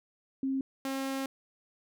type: tone pair in turn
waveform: sine / sawtooth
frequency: 267.8 / 269.1 Hz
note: C4 / C4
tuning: +40 / +49 cents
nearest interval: unison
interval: 9 cents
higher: second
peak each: -28 dBFS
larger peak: neither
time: 0.43-0.61 / 0.85-1.26 s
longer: second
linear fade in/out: 2 ms
effects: none